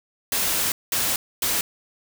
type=noise bursts at uneven times; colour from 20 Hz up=white; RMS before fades=-23 dBFS; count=3; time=0.32-0.72 / 0.92-1.16 / 1.42-1.61 s; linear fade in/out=2 ms; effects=none